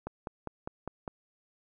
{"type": "click train", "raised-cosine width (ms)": 1, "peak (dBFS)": -22, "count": 6, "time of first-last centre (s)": [0.07, 1.078], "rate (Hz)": 4.96, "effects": []}